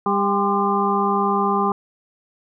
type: harmonic tone with a mistuned harmonic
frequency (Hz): 199.6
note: G3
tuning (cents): +32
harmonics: 1 / 2 / 4 / 5 / 6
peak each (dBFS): -23 / -23 / -23 / -23 / -23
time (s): 0.06-1.72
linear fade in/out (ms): 2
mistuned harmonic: 5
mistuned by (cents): +67
effects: none